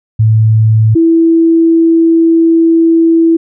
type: tone pair in turn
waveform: sine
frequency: 110 / 329.6 Hz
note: A2 / E4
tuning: 0 / 0 cents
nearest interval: octave + perfect fifth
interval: 1900 cents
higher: second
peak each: -4 dBFS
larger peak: neither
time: 0.19-0.95 / 0.95-3.37 s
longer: second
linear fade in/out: 10 ms
effects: none